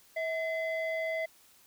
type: tone pair together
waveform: sine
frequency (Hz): 646 / 2040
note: E5 / C7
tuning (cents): -35 / -44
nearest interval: octave + minor sixth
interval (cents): 1991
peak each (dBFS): -30 / -33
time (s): 0.16-1.26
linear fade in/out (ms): 10
effects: tanh soft clip ceiling -27 dBFS + white hiss -61 dBFS RMS until 1.66 s